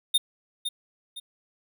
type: tone with echo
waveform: square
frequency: 3642 Hz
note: A#7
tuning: 41 cents flat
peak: -18 dBFS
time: 0.14-0.18 s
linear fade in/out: 10 ms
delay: 510 ms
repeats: 2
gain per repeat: -9 dB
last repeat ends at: 1.2 s
effects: none